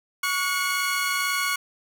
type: tone cluster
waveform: sawtooth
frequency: 1124 / 1450 / 2186 Hz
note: C#6 / F#6 / C#7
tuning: +24 / -35 / -25 cents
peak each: -24 dBFS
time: 0.23-1.56 s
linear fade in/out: 5 ms
effects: none